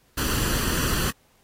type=noise with comb filter; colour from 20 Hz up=pink; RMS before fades=-25 dBFS; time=0.17-1.11 s; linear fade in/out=10 ms; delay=0.67 ms; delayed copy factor=+0.6; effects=pink hiss -62 dBFS RMS until 1.43 s + AAC 48 kbps